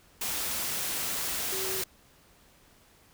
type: tone in noise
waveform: sine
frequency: 380.5 Hz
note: F#4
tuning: 48 cents sharp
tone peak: -36 dBFS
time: 1.52-1.82 s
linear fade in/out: 5 ms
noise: white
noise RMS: -32 dBFS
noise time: 0.21-1.84 s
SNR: -7 dB
effects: pink hiss -60 dBFS RMS until 3.13 s